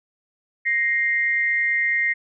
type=tone pair together; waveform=sine; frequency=1872 / 2101 Hz; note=A#6 / C7; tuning=+7 / +7 cents; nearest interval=major second; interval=200 cents; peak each=-21 dBFS; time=0.65-2.14 s; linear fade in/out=20 ms; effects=none